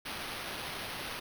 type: noise with sample-and-hold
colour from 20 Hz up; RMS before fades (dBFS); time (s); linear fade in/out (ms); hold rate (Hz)
white; -40; 0.05-1.2; 10; 7350
effects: none